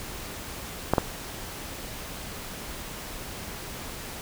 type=clicks; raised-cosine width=1 ms; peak=-5 dBFS; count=2; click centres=0.936 / 0.982 s; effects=pink hiss -38 dBFS RMS until 4.21 s